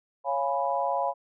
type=chord; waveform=sine; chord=C# dominant seventh; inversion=none; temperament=equal with one note detuned; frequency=554.4 / 694.8 / 830.6 / 987.8 Hz; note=C#5 / E#5 / G#5 / B5; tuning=0 / -9 / 0 / 0 cents; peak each=-30 dBFS; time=0.24-1.14 s; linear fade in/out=50 ms; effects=none